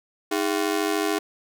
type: ring-modulated tone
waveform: sawtooth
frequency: 361.7 Hz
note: F#4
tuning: 39 cents flat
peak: -15 dBFS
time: 0.31-1.19 s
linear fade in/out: 10 ms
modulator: 46.8 Hz
effects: none